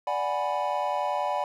triangle chord, G# half-diminished seventh, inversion second, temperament equal, 587.3 / 740 / 830.6 / 987.8 Hz, D5 / F#5 / G#5 / B5, 0 / 0 / 0 / 0 cents, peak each -29 dBFS, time 0.07-1.44 s, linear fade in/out 2 ms, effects none

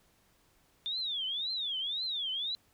sine tone with vibrato, 3541 Hz, A7, 10 cents sharp, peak -32 dBFS, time 0.86-2.55 s, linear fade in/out 0 ms, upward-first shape triangle, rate 1.9 Hz, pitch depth 290 cents each way, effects pink hiss -68 dBFS RMS until 2.73 s

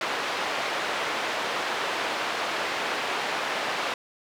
pink band-pass noise, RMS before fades -29 dBFS, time 0.01-3.94 s, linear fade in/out 2 ms, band 550 to 3300 Hz, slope 12 dB/octave, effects none

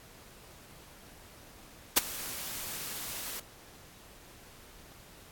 white noise with ADSR envelope, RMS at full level -19 dBFS, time 1.96-3.4 s, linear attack 16 ms, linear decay 16 ms, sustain -20 dB, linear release 7 ms, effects pink hiss -54 dBFS RMS until 5.31 s + AAC 64 kbps

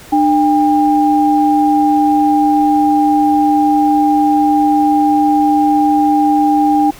sine tone pair together, 300 / 802 Hz, D4 / G5, +37 / +39 cents, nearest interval octave + perfect fourth, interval 1702 cents, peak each -11 dBFS, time 0.12-6.91 s, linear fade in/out 10 ms, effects pink hiss -37 dBFS RMS until 6.99 s

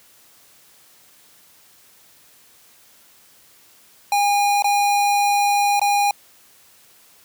square tone with dropouts, 814 Hz, G#5, 35 cents flat, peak -16 dBFS, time 4.12-6.11 s, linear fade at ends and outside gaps 2 ms, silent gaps 4.623-4.643 / 5.796-5.815 s, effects white hiss -52 dBFS RMS until 7.24 s + high-pass 60 Hz 12 dB/octave

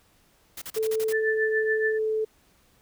white noise bursts, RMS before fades -37 dBFS, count 7, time 0.57-1.128 s, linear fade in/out 5 ms, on 48 ms, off 37 ms
sine tone with pitch glide, 440 to 436 Hz, A4 to A4, 0 to -16 cents, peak -23 dBFS, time 0.76-2.25 s, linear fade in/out 10 ms, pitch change -16 cents, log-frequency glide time 0.97-1.49 s
sine tone with tremolo, 1760 Hz, A6, in tune, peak -22 dBFS, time 1.11-1.99 s, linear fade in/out 50 ms, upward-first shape triangle, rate 7 Hz, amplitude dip 90%
effects pink hiss -62 dBFS RMS until 2.81 s

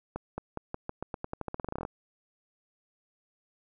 accelerating click train, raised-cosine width 1 ms, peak -20 dBFS, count 21, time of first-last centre 0.16-1.851 s, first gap 220 ms, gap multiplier 0.88, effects none

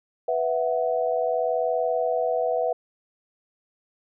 sine chord, B suspended fourth, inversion none, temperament equal, 493.9 / 659.3 / 740 Hz, B4 / E5 / F#5, 0 / 0 / 0 cents, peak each -25 / -25 / -28 dBFS, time 0.28-2.73 s, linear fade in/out 5 ms, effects none

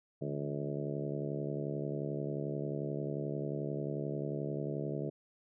harmonic tone with a mistuned harmonic, 71.3 Hz, C#2, 49 cents sharp, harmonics 2 / 3 / 4 / 5 / 6 / 7 / 8 / 9, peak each -38 / -45 / -43 / -42 / -42 / -48 / -46 / -46 dBFS, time 0.21-5.1 s, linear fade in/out 10 ms, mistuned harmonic 2, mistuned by +65 cents, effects none

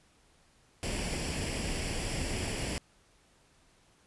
pink noise with comb filter, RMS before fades -34 dBFS, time 0.83-2.78 s, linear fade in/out 0 ms, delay 0.39 ms, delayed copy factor +0.6, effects pink hiss -65 dBFS RMS until 4.06 s + resampled to 24000 Hz

